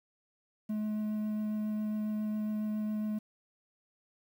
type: tone with vibrato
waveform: triangle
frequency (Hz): 213.3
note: G#3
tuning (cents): +46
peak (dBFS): -29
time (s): 0.69-3.19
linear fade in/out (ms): 10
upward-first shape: triangle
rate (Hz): 7.3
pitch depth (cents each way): 9
effects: 10-bit